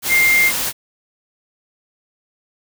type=tone in noise; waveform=sine; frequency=2109 Hz; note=C7; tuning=13 cents sharp; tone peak=-11 dBFS; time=0.08-0.52 s; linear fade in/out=50 ms; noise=white; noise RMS=-21 dBFS; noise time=0.02-0.73 s; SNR=+7 dB; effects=none